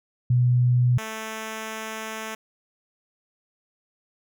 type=tone pair in turn; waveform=sine / 5% pulse; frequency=123.47 / 220 Hz; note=B2 / A3; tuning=0 / 0 cents; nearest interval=minor seventh; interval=1000 cents; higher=second; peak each=-16 / -20 dBFS; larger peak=first; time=0.3-0.98 / 0.98-2.35 s; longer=second; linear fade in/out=5 ms; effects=none